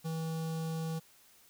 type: tone with notch filter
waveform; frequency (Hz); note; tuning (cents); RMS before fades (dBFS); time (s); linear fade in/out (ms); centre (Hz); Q
square; 161.7; E3; -33; -36; 0.04-1; 20; 2000; 1.1
effects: white hiss -62 dBFS RMS until 1.49 s